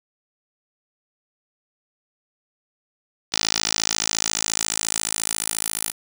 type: tone with band-pass filter sweep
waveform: 10% pulse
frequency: 54.3 Hz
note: A1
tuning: 22 cents flat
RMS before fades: -25 dBFS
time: 3.32-5.92 s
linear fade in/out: 20 ms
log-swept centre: 5000 to 11000 Hz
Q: 2.1
effects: none